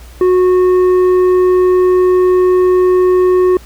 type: tone with tanh clipping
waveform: sine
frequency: 366 Hz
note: F#4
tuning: 19 cents flat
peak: -8 dBFS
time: 0.21-3.57 s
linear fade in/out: 2 ms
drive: 7 dB
effects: added 60 Hz sine -34 dBFS peak until 3.65 s + pink hiss -41 dBFS RMS until 3.65 s